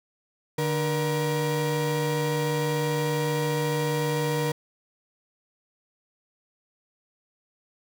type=tone pair together; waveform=35% pulse; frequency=149.1 / 474.4 Hz; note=D3 / A#4; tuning=+27 / +30 cents; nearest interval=octave + minor sixth; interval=2003 cents; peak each=-25 dBFS; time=0.58-4.52 s; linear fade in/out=5 ms; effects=none